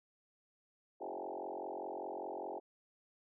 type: tone with frequency modulation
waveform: sine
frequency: 597 Hz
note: D5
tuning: 28 cents sharp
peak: -40 dBFS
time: 1-2.6 s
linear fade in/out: 20 ms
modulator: 45 Hz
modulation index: 6
effects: none